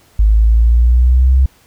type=linear sweep; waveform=sine; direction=up; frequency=51.91 to 66.5 Hz; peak=-6 dBFS; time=0.19-1.46 s; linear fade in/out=5 ms; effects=pink hiss -50 dBFS RMS until 1.66 s